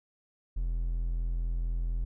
triangle tone, 42.13 Hz, E1, 38 cents sharp, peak -26 dBFS, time 0.56-2.05 s, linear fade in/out 10 ms, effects none

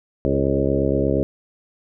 harmonic tone with a mistuned harmonic, 68.5 Hz, C#2, 20 cents flat, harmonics 1 / 2 / 3 / 4 / 5 / 6 / 7 / 8 / 9, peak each -26 / -25 / -28 / -24 / -25 / -24 / -29 / -25 / -29 dBFS, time 0.25-1.23 s, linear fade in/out 0 ms, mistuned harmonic 7, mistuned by -17 cents, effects none

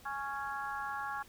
harmonic tone, 277.2 Hz, C#4, in tune, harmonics 3 / 4 / 5 / 6, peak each -40 / -41 / -42 / -43 dBFS, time 0.05-1.23 s, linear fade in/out 10 ms, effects pink hiss -58 dBFS RMS until 1.28 s

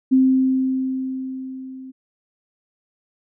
sine tone with level ramp, 261.6 Hz, C4, in tune, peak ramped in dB -10 to -34 dBFS, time 0.11-1.92 s, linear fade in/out 20 ms, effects none

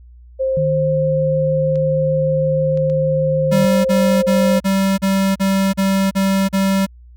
sine tone, 528 Hz, C5, 16 cents sharp, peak -15 dBFS, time 0.39-4.6 s, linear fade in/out 20 ms
sine tone with vibrato, 153.6 Hz, D#3, 22 cents flat, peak -18 dBFS, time 0.57-3.65 s, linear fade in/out 0 ms, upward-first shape triangle, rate 6.5 Hz, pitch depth 10 cents each way
clicks, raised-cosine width 0.2 ms, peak -24 dBFS, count 5, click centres 1.757 / 2.774 / 2.899 / 4.147 / 5.173 s
square tone bursts, 193.8 Hz, G3, 20 cents flat, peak -14 dBFS, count 9, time 3.51-6.866 s, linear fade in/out 20 ms, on 340 ms, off 37 ms
effects added 60 Hz sine -39 dBFS peak until 7.16 s

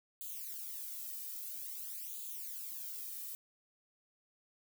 violet noise with flanger, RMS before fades -44 dBFS, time 0.21-3.35 s, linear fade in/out 0 ms, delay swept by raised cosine 0.27 to 1.67 ms, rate 0.5 Hz, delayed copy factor +1, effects none

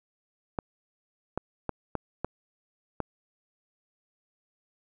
clicks, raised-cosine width 1 ms, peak -15 dBFS, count 6, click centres 0.588 / 1.376 / 1.693 / 1.953 / 2.246 / 3.003 s, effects none

